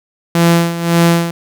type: tone with tremolo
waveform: sawtooth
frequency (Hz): 169.3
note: E3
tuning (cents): +46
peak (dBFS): -3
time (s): 0.35-1.31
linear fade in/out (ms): 2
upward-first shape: sine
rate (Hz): 1.8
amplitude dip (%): 75
effects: none